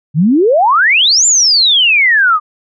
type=exponential two-way sweep; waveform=sine; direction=up then down; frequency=138.8 to 7370 to 1186 Hz; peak=-6 dBFS; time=0.14-2.4 s; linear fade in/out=50 ms; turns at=1.26 s; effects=none